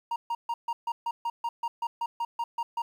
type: tone bursts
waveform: triangle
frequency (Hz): 936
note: A#5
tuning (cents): +7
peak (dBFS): -25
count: 15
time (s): 0.11-2.82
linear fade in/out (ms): 5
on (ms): 50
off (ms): 140
effects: 10-bit